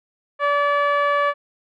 10% pulse tone with low-pass filter, 576 Hz, D5, 34 cents flat, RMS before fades -19 dBFS, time 0.39-1.34 s, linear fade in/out 50 ms, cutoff 1300 Hz, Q 1.4, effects none

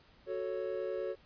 triangle chord, F# minor, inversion none, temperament equal, 370 / 440 / 554.4 Hz, F#4 / A4 / C#5, 0 / 0 / 0 cents, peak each -37 / -37 / -36 dBFS, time 0.26-1.16 s, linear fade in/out 50 ms, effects pink hiss -63 dBFS RMS until 1.25 s + resampled to 11025 Hz

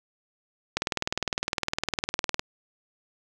click train, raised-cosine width 0.2 ms, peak -8 dBFS, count 33, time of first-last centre 0.77-2.394 s, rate 19.7 Hz, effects none

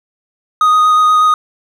triangle tone with vibrato, 1244.5 Hz, D#6, in tune, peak -5 dBFS, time 0.61-1.34 s, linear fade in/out 2 ms, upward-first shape square, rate 8.3 Hz, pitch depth 9 cents each way, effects none

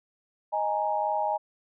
sine chord, D# suspended fourth, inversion none, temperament just, 622.3 / 829.7 / 933.4 Hz, D#5 / G#5 / A#5, 0 / -2 / +2 cents, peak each -30 / -27 / -31 dBFS, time 0.52-1.38 s, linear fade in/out 20 ms, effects none

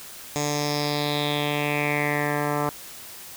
10% pulse tone with low-pass filter sweep, 146.83 Hz, D3, in tune, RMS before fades -25 dBFS, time 0.36-2.69 s, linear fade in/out 0 ms, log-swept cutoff 7000 to 1300 Hz, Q 4.7, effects white hiss -41 dBFS RMS until 3.36 s

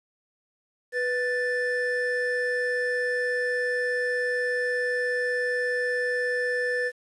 triangle tone pair together, 493.9 / 1761.7 Hz, B4 / A6, 0 / +2 cents, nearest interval octave + minor seventh, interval 2202 cents, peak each -25 dBFS, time 0.92-6.92 s, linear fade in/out 50 ms, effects resampled to 24000 Hz + 9-bit

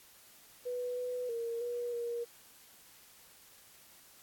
sine tone with pitch steps, 493.2 / 496.1 / 464.6 / 481.6 / 472.8 Hz, B4 / B4 / A#4 / B4 / A#4, -2 / +8 / -6 / -44 / +24 cents, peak -34 dBFS, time 0.65-2.25 s, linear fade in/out 20 ms, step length 320 ms, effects white hiss -59 dBFS RMS until 4.22 s + AAC 64 kbps

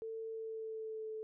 sine tone with pitch glide, 447.2 to 436.7 Hz, A4 to A4, +28 to -13 cents, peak -40 dBFS, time 0.02-1.23 s, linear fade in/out 0 ms, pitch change -41 cents, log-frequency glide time 0.29-1.11 s, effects none

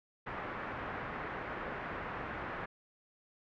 white low-pass noise, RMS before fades -41 dBFS, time 0.26-2.66 s, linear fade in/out 10 ms, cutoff 1800 Hz, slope 24 dB/octave, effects none

